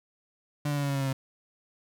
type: tone with pitch steps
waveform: 35% pulse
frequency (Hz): 146.83 / 144.89 / 142.98 / 141.09 / 139.23 / 137.39 / 135.58 / 133.79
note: D3 / D3 / D3 / C#3 / C#3 / C#3 / C#3 / C3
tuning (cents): 0 / -23 / -46 / +31 / +8 / -15 / -38 / +39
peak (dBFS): -25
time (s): 0.65-1.13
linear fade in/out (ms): 5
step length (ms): 60
effects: none